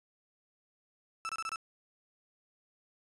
35% pulse tone bursts, 1318.5 Hz, E6, in tune, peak -33 dBFS, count 5, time 1.25-1.559 s, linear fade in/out 0 ms, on 41 ms, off 26 ms, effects resampled to 22050 Hz

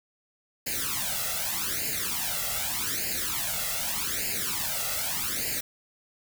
white noise with flanger, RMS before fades -30 dBFS, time 0.66-5.61 s, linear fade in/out 10 ms, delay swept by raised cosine 0.42 to 1.52 ms, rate 0.83 Hz, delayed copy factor +0.9, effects none

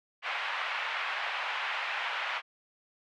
white band-pass noise, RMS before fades -34 dBFS, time 0.22-2.42 s, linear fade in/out 50 ms, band 720 to 2700 Hz, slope 24 dB/octave, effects none

